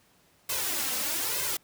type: noise with flanger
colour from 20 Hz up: white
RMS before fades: -30 dBFS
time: 0.49-1.57 s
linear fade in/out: 5 ms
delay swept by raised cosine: 1.9 to 3.9 ms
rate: 1.1 Hz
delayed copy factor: +1
effects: pink hiss -63 dBFS RMS until 1.63 s + high-pass 80 Hz 12 dB/octave